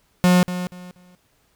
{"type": "tone with echo", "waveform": "45% pulse", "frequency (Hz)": 180, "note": "F#3", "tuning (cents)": -47, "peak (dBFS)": -12, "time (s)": [0.24, 0.43], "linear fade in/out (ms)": 0, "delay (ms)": 240, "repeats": 3, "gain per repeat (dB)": -12, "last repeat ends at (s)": 1.15, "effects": ["pink hiss -63 dBFS RMS until 1.55 s"]}